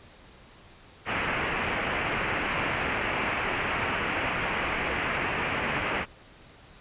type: low-pass noise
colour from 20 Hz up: white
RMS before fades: -29 dBFS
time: 1.05-6.06 s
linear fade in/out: 50 ms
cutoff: 2700 Hz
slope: 48 dB/octave
effects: pink hiss -52 dBFS RMS until 6.8 s + resampled to 8000 Hz